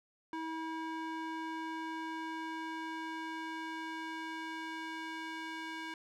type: tone with band-pass filter sweep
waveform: square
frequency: 322.1 Hz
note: E4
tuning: 40 cents flat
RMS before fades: -41 dBFS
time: 0.33-5.94 s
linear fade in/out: 2 ms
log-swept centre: 970 to 1900 Hz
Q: 0.92
effects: none